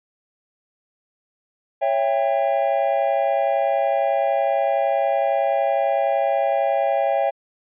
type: chord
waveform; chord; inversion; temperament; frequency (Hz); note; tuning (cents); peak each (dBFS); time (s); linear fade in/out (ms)
triangle; C# diminished; none; just; 554.4 / 665.2 / 798.3; C#5 / E5 / G5; 0 / +16 / +31; -20; 1.81-7.31; 20
effects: resampled to 8000 Hz